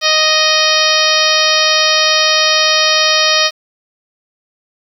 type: harmonic tone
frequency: 622.3 Hz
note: D#5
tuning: in tune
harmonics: 1 / 2 / 3 / 4 / 5 / 6 / 7 / 8 / 9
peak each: -18 / -18 / -18 / -18 / -18 / -18 / -18 / -18 / -18 dBFS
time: 0.01-3.51 s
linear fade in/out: 50 ms
effects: 7-bit